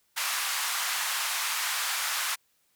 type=band-pass noise; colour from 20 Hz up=pink; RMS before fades=-30 dBFS; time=0.16-2.36 s; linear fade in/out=20 ms; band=990 to 15000 Hz; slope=24 dB/octave; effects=white hiss -70 dBFS RMS until 2.75 s